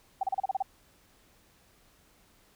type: tone bursts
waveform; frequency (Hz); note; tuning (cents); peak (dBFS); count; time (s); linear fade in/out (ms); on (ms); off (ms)
sine; 770; G5; -31; -25; 8; 0.21-0.625; 5; 23; 33
effects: pink hiss -63 dBFS RMS until 2.55 s